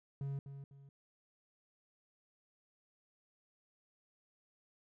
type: tone with echo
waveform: triangle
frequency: 138.59 Hz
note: C#3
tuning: in tune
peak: -35 dBFS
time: 0.21-0.39 s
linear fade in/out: 2 ms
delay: 250 ms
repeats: 2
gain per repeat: -9 dB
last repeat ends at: 0.89 s
effects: none